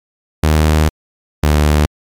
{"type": "tone pair in turn", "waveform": "sawtooth", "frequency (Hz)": [77.4, 75.07], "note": ["D#2", "D2"], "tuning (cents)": [-9, 39], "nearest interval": "minor second", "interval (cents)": 52, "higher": "first", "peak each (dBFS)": -5, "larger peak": "neither", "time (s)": [[0.43, 0.89], [1.43, 1.86]], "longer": "first", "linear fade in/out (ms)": 5, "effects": ["MP3 96 kbps"]}